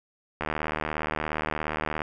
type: click train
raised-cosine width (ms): 0.5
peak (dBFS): -13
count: 125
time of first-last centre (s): 0.41-2.018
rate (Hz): 77.1
effects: none